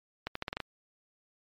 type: accelerating click train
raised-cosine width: 0.3 ms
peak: -17 dBFS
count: 7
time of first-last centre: 0.27-0.603 s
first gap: 84 ms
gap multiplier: 0.83
effects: MP3 64 kbps